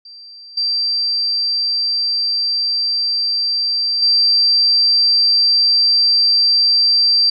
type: tone with level steps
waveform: sine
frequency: 4699 Hz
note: D8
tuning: in tune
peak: -35 / -15 / -10 dBFS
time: 0.05-7.3 s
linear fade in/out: 5 ms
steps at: 0.57 / 4.02 s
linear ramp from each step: 5 ms
effects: none